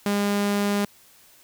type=tone; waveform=sawtooth; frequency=203.2 Hz; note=G#3; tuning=38 cents flat; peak=-17 dBFS; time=0.06-0.85 s; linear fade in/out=2 ms; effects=white hiss -54 dBFS RMS until 1.43 s